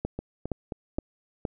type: two click trains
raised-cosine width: 2 ms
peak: -19 / -15 dBFS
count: 4 / 4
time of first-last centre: 0.19-0.988 / 0.05-1.452 s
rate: 3.76 / 2.14 Hz
effects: none